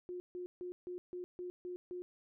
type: tone bursts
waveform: sine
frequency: 358.5 Hz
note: F4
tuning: 45 cents sharp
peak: -40 dBFS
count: 8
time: 0.09-2.02 s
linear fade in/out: 0 ms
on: 110 ms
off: 150 ms
effects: none